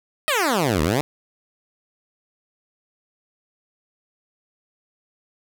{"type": "exponential two-way sweep", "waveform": "10% pulse", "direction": "down then up", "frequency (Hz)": [651, 72.1, 157.1], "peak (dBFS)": -10, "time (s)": [0.28, 1.01], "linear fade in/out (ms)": 0, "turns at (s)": 0.82, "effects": []}